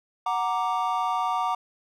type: chord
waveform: triangle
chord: Gb augmented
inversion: none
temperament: equal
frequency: 740 / 932.3 / 1174.7 Hz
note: Gb5 / Bb5 / D6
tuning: 0 / 0 / 0 cents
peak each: -26 dBFS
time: 0.26-1.55 s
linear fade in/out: 5 ms
effects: none